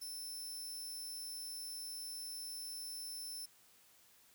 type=tone; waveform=20% pulse; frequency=5320 Hz; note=E8; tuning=15 cents sharp; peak=-38 dBFS; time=0.01-3.46 s; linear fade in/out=10 ms; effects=white hiss -66 dBFS RMS until 4.34 s